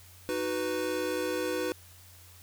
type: chord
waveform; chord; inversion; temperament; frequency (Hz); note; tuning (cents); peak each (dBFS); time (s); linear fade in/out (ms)
square; B major; first; equal; 311.1 / 370 / 493.9; D#4 / F#4 / B4; 0 / 0 / 0; -36 / -35 / -33; 0.29-1.72; 0
effects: added 89 Hz sine -54 dBFS peak until 2.42 s + white hiss -55 dBFS RMS until 2.42 s